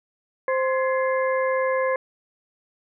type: harmonic tone with a mistuned harmonic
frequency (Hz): 523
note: C5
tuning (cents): -1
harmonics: 1 / 2 / 3 / 4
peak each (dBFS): -21 / -27 / -31 / -33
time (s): 0.48-1.96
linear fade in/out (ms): 2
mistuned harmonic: 3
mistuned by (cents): +130
effects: none